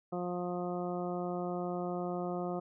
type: harmonic tone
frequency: 177.6 Hz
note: F3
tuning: 29 cents sharp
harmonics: 1 / 2 / 3 / 4 / 5 / 6 / 7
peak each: -38 / -38 / -41 / -40 / -52 / -50 / -47 dBFS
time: 0.12-2.6 s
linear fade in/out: 10 ms
effects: none